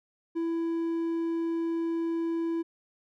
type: tone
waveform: triangle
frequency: 332.1 Hz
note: E4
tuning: 13 cents sharp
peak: -25 dBFS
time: 0.35-2.63 s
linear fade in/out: 20 ms
effects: none